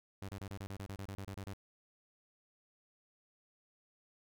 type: tone bursts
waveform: sawtooth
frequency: 98 Hz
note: G2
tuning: in tune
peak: -38 dBFS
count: 14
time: 0.22-1.534 s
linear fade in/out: 0 ms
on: 66 ms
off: 30 ms
effects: none